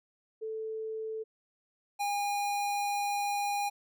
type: tone pair in turn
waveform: sine / square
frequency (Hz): 440 / 814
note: A4 / G#5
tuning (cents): 0 / -35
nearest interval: major seventh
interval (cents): 1065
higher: second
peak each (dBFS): -34 / -30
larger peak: second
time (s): 0.41-1.24 / 1.99-3.7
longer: second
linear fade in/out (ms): 20
effects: none